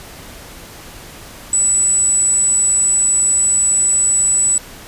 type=tone; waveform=sine; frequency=7902 Hz; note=B8; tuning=in tune; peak=-11 dBFS; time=1.53-4.58 s; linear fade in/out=2 ms; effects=pink hiss -36 dBFS RMS until 4.87 s + resampled to 32000 Hz